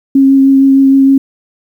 sine tone with vibrato, 270.9 Hz, C#4, 40 cents flat, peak -3 dBFS, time 0.15-1.18 s, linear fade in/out 5 ms, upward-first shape triangle, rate 6.5 Hz, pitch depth 14 cents each way, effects 7-bit

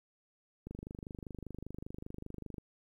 click train, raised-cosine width 3 ms, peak -30 dBFS, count 49, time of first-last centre 0.67-2.582 s, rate 25.1 Hz, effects 11-bit

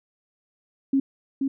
sine tone with echo, 271.6 Hz, C#4, 35 cents flat, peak -17 dBFS, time 0.93-1 s, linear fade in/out 5 ms, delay 480 ms, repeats 1, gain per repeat -4 dB, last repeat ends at 1.48 s, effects none

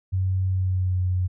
sine tone with pitch glide, 93.9 to 91.39 Hz, F#2 to F#2, +26 to -21 cents, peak -20 dBFS, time 0.12-1.28 s, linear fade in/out 20 ms, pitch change -47 cents, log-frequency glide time 0.49-1.01 s, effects none

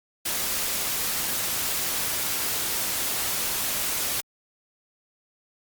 white noise, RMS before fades -27 dBFS, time 0.25-4.21 s, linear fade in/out 10 ms, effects Opus 48 kbps

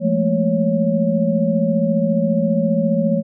sine tone cluster, 172 / 211.1 / 225.8 / 554 Hz, F3 / G#3 / A3 / C#5, -26 / +29 / +45 / -1 cents, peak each -20 dBFS, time 0-3.23 s, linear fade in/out 50 ms, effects none

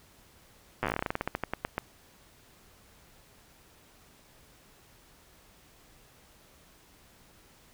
slowing click train, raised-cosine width 0.5 ms, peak -14 dBFS, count 22, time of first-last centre 0.83-1.78 s, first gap 8 ms, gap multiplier 1.15, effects pink hiss -59 dBFS RMS until 7.73 s

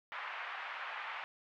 pink band-pass noise, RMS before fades -43 dBFS, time 0.12-1.24 s, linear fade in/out 0 ms, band 860 to 2600 Hz, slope 24 dB/octave, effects none

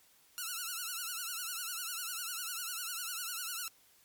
5% pulse tone with vibrato, 1390 Hz, F6, 9 cents flat, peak -26 dBFS, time 0.38-3.68 s, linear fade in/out 0 ms, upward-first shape triangle, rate 10 Hz, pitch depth 140 cents each way, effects white hiss -65 dBFS RMS until 4.04 s + MP3 96 kbps

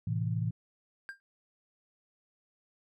sine chord, A minor, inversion none, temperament equal with one note detuned, 111.21 / 130.81 / 164.81 Hz, A2 / C3 / E3, +19 / 0 / 0 cents, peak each -31 / -36 / -34 dBFS, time 0.07-0.51 s, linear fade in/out 5 ms
triangle tone with exponential decay, 1595 Hz, G6, 30 cents sharp, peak -33 dBFS, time 1.09-1.2 s, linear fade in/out 0 ms, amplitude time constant 23 ms
effects none

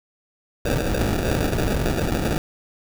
pink noise with sample-and-hold, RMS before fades -22 dBFS, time 0.65-2.38 s, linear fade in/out 2 ms, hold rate 1050 Hz, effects none

